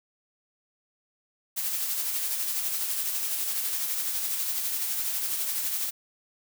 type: noise with tremolo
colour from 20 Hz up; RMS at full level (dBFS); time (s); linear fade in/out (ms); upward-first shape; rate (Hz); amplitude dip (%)
blue; -28; 1.56-5.91; 20; sine; 12; 35
effects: none